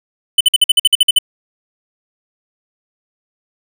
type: tone bursts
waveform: square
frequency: 3003 Hz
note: F#7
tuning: 25 cents sharp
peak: -6 dBFS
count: 11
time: 0.38-1.187 s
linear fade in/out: 5 ms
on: 27 ms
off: 51 ms
effects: none